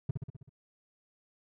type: tone with echo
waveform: triangle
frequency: 133.7 Hz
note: C3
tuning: 38 cents sharp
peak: -24 dBFS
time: 0.09-0.11 s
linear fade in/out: 5 ms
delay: 64 ms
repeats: 6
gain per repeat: -4 dB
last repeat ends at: 0.494 s
effects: none